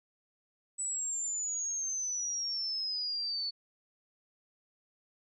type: exponential sweep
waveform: sine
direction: down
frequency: 7970 to 4435 Hz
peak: -32 dBFS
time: 0.78-3.51 s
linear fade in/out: 20 ms
effects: none